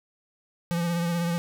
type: tone with vibrato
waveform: square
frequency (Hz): 171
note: F3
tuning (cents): -36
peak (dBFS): -25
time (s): 0.71-1.38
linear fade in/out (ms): 0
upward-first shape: triangle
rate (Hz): 16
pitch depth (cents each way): 38
effects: none